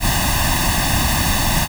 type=noise with comb filter; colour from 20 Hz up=pink; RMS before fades=-17 dBFS; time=0-1.68 s; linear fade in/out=50 ms; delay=1.1 ms; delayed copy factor=+1; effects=none